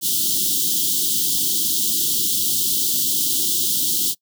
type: band-stop noise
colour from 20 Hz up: white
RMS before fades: -20 dBFS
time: 0.01-4.15 s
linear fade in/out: 50 ms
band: 380 to 3000 Hz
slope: 96 dB/octave
effects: noise-tail reverb RT60 0.1 s tail -23 dB re dry + high-pass 150 Hz 12 dB/octave